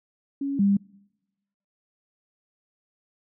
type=tone pair in turn; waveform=sine; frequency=278.1 / 199.51 Hz; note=C#4 / G3; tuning=+6 / +31 cents; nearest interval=tritone; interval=575 cents; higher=first; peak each=-25 / -17 dBFS; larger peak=second; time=0.41-0.59 / 0.59-0.77 s; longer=neither; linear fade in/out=5 ms; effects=noise-tail reverb RT60 1.0 s tail -26 dB re dry